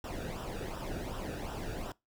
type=noise with flanger; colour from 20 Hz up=brown; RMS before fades=-39 dBFS; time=0.04-1.92 s; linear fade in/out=2 ms; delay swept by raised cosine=0.45 to 0.98 ms; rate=2.7 Hz; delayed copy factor=-0.7; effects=noise-tail reverb RT60 0.2 s tail -22 dB re dry